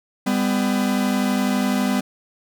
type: tone pair together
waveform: 45% pulse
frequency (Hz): 200.1 / 252.1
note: G3 / B3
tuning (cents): +36 / +36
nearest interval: major third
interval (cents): 400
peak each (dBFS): -21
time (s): 0.26-2.01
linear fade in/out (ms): 10
effects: none